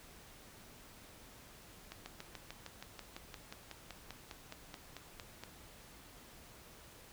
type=slowing click train; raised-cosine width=0.2 ms; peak=-28 dBFS; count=20; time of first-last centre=1.92-5.436 s; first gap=140 ms; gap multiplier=1.03; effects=pink hiss -57 dBFS RMS until 7.12 s